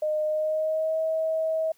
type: tone with pitch glide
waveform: sine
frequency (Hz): 613 to 639.8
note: D#5 to D#5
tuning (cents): -26 to +48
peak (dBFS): -23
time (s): 0.02-1.72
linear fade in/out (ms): 5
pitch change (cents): +74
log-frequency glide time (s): 0.25-0.99
effects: white hiss -63 dBFS RMS until 1.77 s